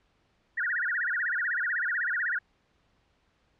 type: tone with vibrato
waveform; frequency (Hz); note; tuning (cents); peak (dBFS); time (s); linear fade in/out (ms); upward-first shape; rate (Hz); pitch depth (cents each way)
sine; 1647; G#6; -15; -26; 0.57-2.39; 10; sine; 16; 270
effects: pink hiss -69 dBFS RMS until 3.59 s + low-pass 4000 Hz 12 dB/octave